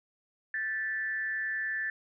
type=tone with frequency modulation; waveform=sine; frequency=1760 Hz; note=A6; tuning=in tune; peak=-30 dBFS; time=0.54-1.9 s; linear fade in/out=2 ms; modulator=191 Hz; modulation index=0.5; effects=none